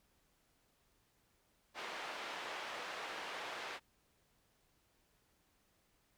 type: band-pass noise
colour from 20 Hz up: pink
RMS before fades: -45 dBFS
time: 1.74-3.8 s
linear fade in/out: 50 ms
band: 640 to 3200 Hz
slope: 12 dB/octave
effects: pink hiss -75 dBFS RMS until 6.17 s